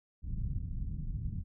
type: low-pass noise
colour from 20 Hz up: pink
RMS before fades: -36 dBFS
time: 0.22-1.44 s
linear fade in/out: 50 ms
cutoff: 160 Hz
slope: 24 dB/octave
effects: none